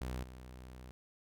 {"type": "tone with level steps", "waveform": "sawtooth", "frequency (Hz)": 63, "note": "B1", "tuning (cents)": 35, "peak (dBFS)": [-34, -45], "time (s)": [0.01, 0.91], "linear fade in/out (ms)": 0, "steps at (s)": 0.23, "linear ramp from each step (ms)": 2, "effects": []}